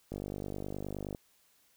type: click train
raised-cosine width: 2 ms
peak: -25 dBFS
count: 52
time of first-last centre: 0.12-1.148 s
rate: 49.6 Hz
effects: white hiss -68 dBFS RMS until 1.76 s